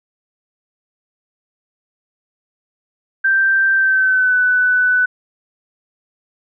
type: tone with pitch glide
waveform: sine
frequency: 1568 to 1495.5 Hz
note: G6 to F#6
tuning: 0 to +18 cents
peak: -11 dBFS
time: 3.24-5.06 s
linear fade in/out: 10 ms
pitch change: -82 cents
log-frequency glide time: 3.74-4.38 s
effects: none